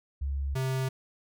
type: tone pair in turn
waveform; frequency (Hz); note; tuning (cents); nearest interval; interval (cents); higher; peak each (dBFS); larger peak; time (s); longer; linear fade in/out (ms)
sine / square; 69.3 / 131.5; C#2 / C3; 0 / +9; major seventh; 1109; second; -28; neither; 0.21-0.55 / 0.55-0.89; neither; 10
effects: none